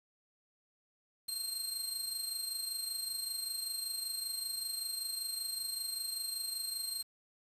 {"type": "tone with amplitude modulation", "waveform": "20% pulse", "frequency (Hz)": 4186, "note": "C8", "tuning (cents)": 0, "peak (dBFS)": -28, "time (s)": [1.28, 7.03], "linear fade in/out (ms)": 10, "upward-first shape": "sine", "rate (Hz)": 25.2, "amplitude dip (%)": 55, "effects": ["resampled to 32000 Hz", "9-bit"]}